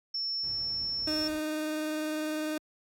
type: tone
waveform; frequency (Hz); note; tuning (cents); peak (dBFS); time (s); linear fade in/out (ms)
sine; 5400; E8; +41; -30; 0.14-1.28; 5
type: noise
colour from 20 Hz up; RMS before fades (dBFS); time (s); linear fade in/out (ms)
brown; -46; 0.43-1.4; 10
type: tone with vibrato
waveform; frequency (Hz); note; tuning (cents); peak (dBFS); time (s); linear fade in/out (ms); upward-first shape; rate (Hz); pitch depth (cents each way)
30% pulse; 308.1; D#4; -17; -28; 1.07-2.58; 5; triangle; 20; 23
effects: high-pass 60 Hz 12 dB/octave